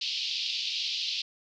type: band-pass noise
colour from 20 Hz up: white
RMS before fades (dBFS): -32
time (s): 0.01-1.22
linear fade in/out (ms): 5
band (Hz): 2700 to 4900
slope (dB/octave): 48
effects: none